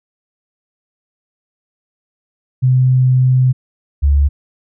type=tone pair in turn; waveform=sine; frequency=128.4 / 71.07 Hz; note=C3 / C#2; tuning=-32 / +44 cents; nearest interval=minor seventh; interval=1024 cents; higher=first; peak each=-8 dBFS; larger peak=neither; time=2.62-3.53 / 4.02-4.29 s; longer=first; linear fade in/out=20 ms; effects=none